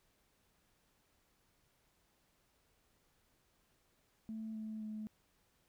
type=tone with pitch steps; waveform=sine; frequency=220.5 / 217.8 / 215.2 Hz; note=A3 / A3 / A3; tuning=+4 / -17 / -38 cents; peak=-40 dBFS; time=4.29-5.07 s; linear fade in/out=0 ms; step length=260 ms; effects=tanh soft clip ceiling -36 dBFS + pink hiss -75 dBFS RMS until 5.68 s